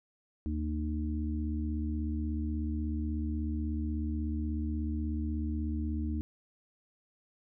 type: harmonic tone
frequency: 76.4 Hz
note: D#2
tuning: 31 cents flat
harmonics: 1 / 3 / 4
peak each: -32 / -37 / -38 dBFS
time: 0.46-6.21 s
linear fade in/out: 0 ms
effects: none